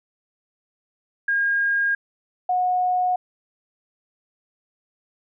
sine tone pair in turn, 1622 / 728.6 Hz, G#6 / F#5, -41 / -27 cents, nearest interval octave + major second, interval 1386 cents, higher first, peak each -18 dBFS, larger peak neither, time 1.28-1.95 / 2.49-3.16 s, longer neither, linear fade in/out 5 ms, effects none

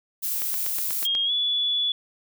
violet noise, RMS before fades -27 dBFS, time 0.22-1.07 s, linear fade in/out 20 ms
click train, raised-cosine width 0.2 ms, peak -17 dBFS, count 7, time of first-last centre 0.42-1.151 s, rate 8.21 Hz
sine tone with pitch glide, 3244 to 3429 Hz, G#7 to A7, -41 to -45 cents, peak -21 dBFS, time 1.05-1.92 s, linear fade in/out 2 ms, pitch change +96 cents, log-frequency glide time 1.25-1.32 s
effects none

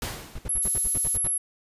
pink noise with exponential decay, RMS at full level -29 dBFS, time 0.02-0.67 s, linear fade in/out 2 ms, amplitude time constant 140 ms
brown noise bursts, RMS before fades -32 dBFS, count 10, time 0.35-1.277 s, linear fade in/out 5 ms, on 36 ms, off 63 ms
sine tone, 11175 Hz, F9, in tune, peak -23 dBFS, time 0.49-1.38 s, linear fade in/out 5 ms
white high-pass noise, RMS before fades -36 dBFS, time 0.62-1.17 s, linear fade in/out 5 ms, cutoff 7500 Hz, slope 12 dB/octave
effects resampled to 32000 Hz

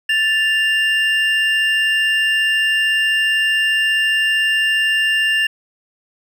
triangle tone pair together, 1761.3 / 2794 Hz, A6 / F7, +1 / 0 cents, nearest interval minor sixth, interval 799 cents, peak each -15 dBFS, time 0.09-5.47 s, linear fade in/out 5 ms, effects none

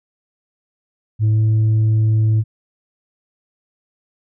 sine tone with pitch glide, 108.2 to 109.39 Hz, A2 to A2, -29 to -10 cents, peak -9 dBFS, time 1.19-2.44 s, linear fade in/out 50 ms, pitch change +19 cents, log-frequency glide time 1.31-1.4 s, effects tanh soft clip ceiling -11 dBFS

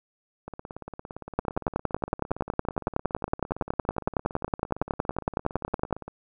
two click trains, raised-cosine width 1 ms, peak -23 / -9 dBFS, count 99 / 50, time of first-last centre 0.48-6.08 / 1.39-5.927 s, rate 17.5 / 10.8 Hz, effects none

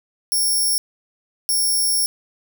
5% pulse tone bursts at uneven times, 5480 Hz, F8, 34 cents flat, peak -11 dBFS, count 2, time 0.32-0.78 / 1.49-2.06 s, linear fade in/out 0 ms, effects none

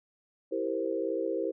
sine chord, C dominant seventh, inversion first, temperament equal, 329.6 / 392 / 466.2 / 523.3 Hz, E4 / G4 / Bb4 / C5, 0 / 0 / 0 / 0 cents, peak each -34 dBFS, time 0.51-1.52 s, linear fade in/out 20 ms, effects none

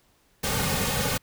pink noise with comb filter, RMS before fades -26 dBFS, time 0.43-1.18 s, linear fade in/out 10 ms, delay 3 ms, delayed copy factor -0.85, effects pink hiss -64 dBFS RMS until 1.22 s

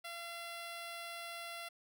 10% pulse tone, 683 Hz, F5, 39 cents flat, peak -35 dBFS, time 0.04-1.69 s, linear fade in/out 10 ms, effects none

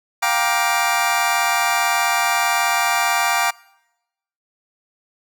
25% pulse chord, G minor seventh, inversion third, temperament just, 705.6 / 784 / 940.8 / 1176 Hz, F5 / G5 / Bb5 / D6, +18 / 0 / +16 / +2 cents, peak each -19 dBFS, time 0.22-3.51 s, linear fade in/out 10 ms, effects noise-tail reverb RT60 0.9 s tail -24 dB re dry

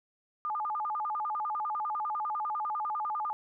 sine tone with vibrato, 1017 Hz, C6, 50 cents flat, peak -30 dBFS, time 0.45-3.33 s, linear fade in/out 0 ms, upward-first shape square, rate 10 Hz, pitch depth 300 cents each way, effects none

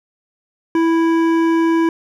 sine tone with hard clipping, 329.6 Hz, E4, in tune, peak -14 dBFS, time 0.75-1.89 s, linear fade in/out 2 ms, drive 12 dB, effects none

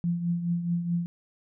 sine tone with tremolo, 172.2 Hz, F3, 24 cents flat, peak -22 dBFS, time 0.04-1.06 s, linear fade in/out 0 ms, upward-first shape triangle, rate 4.7 Hz, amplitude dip 65%, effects none

